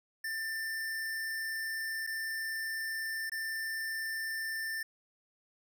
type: tone with dropouts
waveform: square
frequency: 1786 Hz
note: A6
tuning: 25 cents sharp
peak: -35 dBFS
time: 0.24-4.83 s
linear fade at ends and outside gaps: 5 ms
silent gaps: 2.067-2.072 / 3.297-3.318 s
effects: none